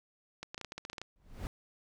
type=clicks; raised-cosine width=0.2 ms; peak=-24 dBFS; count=12; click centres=0.43 / 0.545 / 0.579 / 0.613 / 0.647 / 0.721 / 0.78 / 0.851 / 0.899 / 0.931 / 0.982 / 1.016 s
type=noise with exponential growth; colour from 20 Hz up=brown; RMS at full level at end=-33 dBFS; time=1.16-1.47 s; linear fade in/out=0 ms; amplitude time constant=67 ms
effects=none